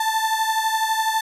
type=beating tone pair; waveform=35% pulse; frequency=880 / 892 Hz; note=A5 / A5; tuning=0 / +23 cents; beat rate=12 Hz; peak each=-19 / -23 dBFS; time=0-1.21 s; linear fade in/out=5 ms; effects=resampled to 32000 Hz